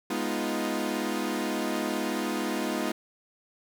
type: chord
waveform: sawtooth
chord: F half-diminished seventh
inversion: first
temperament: equal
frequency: 207.7 / 246.9 / 311.1 / 349.2 Hz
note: Ab3 / Cb4 / Eb4 / F4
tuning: 0 / 0 / 0 / 0 cents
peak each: -30 / -29 / -29 / -30 dBFS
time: 0.1-2.92 s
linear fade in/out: 5 ms
effects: none